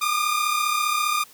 sawtooth tone pair together, 1193 / 1228 Hz, D6 / D#6, +27 / -23 cents, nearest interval minor second, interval 50 cents, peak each -20 dBFS, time 0.01-1.24 s, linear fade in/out 10 ms, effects white hiss -50 dBFS RMS until 1.33 s + high-pass 60 Hz 12 dB/octave

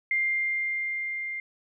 sine tone with level ramp, 2100 Hz, C7, 6 cents sharp, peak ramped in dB -22 to -31 dBFS, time 0.11-1.4 s, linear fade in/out 2 ms, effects none

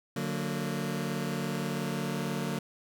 sawtooth chord, D augmented, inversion none, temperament just, 146.83 / 183.54 / 229.4 Hz, D3 / F#3 / A#3, 0 / -14 / -28 cents, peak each -31 dBFS, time 0.16-2.59 s, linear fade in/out 5 ms, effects none

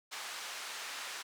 pink band-pass noise, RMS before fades -43 dBFS, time 0.11-1.23 s, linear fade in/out 20 ms, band 1100 to 7700 Hz, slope 12 dB/octave, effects none

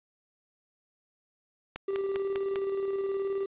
click train, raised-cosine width 0.3 ms, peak -20 dBFS, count 5, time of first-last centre 1.76-2.558 s, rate 5.01 Hz
triangle tone with tremolo, 392 Hz, G4, in tune, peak -25 dBFS, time 1.88-3.46 s, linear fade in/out 5 ms, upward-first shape square, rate 19 Hz, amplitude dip 30%
effects resampled to 8000 Hz + 10-bit

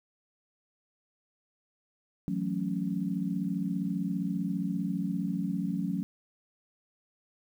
sine chord, F# minor seventh, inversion third, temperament equal, 164.81 / 185 / 220 / 277.2 Hz, E3 / F#3 / A3 / C#4, 0 / 0 / 0 / 0 cents, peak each -37 / -31 / -36 / -35 dBFS, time 2.28-6.03 s, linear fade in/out 0 ms, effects 10-bit

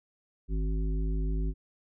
harmonic tone with a mistuned harmonic, 53.3 Hz, G#1, 46 cents sharp, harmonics 1 / 3 / 5 / 7, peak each -27 / -37 / -41 / -44 dBFS, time 0.48-1.54 s, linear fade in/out 50 ms, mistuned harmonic 1, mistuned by -110 cents, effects none

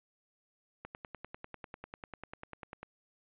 click train, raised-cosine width 0.5 ms, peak -28 dBFS, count 21, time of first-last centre 0.85-2.83 s, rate 10.1 Hz, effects resampled to 8000 Hz

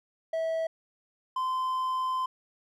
triangle tone pair in turn, 650 / 1031.8 Hz, E5 / C6, -24 / -24 cents, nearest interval minor sixth, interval 800 cents, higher second, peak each -25 dBFS, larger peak neither, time 0.33-0.67 / 1.36-2.26 s, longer second, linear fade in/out 5 ms, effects none

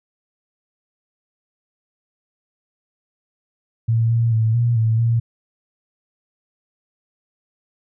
sine tone with pitch steps, 114.2 / 116 / 111.4 / 118.8 / 112 / 116.1 Hz, A#2 / A#2 / A2 / A#2 / A2 / A#2, -35 / -8 / +22 / +33 / +31 / -7 cents, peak -14 dBFS, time 3.88-5.2 s, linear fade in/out 10 ms, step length 220 ms, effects none

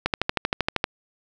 click train, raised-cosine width 0.3 ms, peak -5 dBFS, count 11, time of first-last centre 0.06-0.841 s, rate 12.8 Hz, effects none

